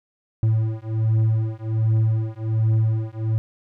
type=beating tone pair; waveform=triangle; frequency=110 / 111.3 Hz; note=A2 / A2; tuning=0 / +20 cents; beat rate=1.3 Hz; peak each=-19 dBFS; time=0.43-3.38 s; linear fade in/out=0 ms; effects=none